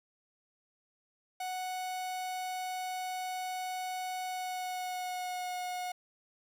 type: tone with pitch glide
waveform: 45% pulse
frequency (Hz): 739 to 725.5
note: F#5 to F#5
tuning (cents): -2 to -34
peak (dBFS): -35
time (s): 1.4-5.92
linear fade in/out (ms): 5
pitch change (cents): -32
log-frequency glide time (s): 4.25-5.57
effects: none